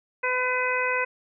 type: harmonic tone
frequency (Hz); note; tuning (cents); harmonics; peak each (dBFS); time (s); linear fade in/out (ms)
504; B4; +35; 1 / 2 / 3 / 4 / 5; -29 / -29 / -29 / -29 / -29; 0.23-1.05; 10
effects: none